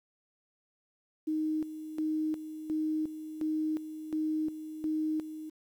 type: tone with tremolo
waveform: sine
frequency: 311.1 Hz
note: D#4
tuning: in tune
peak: -28 dBFS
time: 1.27-5.5 s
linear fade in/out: 10 ms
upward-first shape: square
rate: 1.4 Hz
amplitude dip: 70%
effects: 10-bit